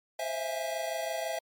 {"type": "tone cluster", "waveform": "square", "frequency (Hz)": [525, 652, 678, 825], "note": ["C5", "E5", "E5", "G#5"], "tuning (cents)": [6, -19, 49, -12], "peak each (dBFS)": [-40, -35, -39, -40], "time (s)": [0.19, 1.39], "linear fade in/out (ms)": 5, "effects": ["MP3 96 kbps"]}